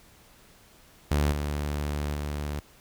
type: tone with level steps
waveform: sawtooth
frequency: 73.42 Hz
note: D2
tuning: in tune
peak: -18 / -24 / -26 dBFS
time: 1.11-2.6 s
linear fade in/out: 5 ms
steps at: 1.32 / 2.14 s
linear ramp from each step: 2 ms
effects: pink hiss -56 dBFS RMS until 2.8 s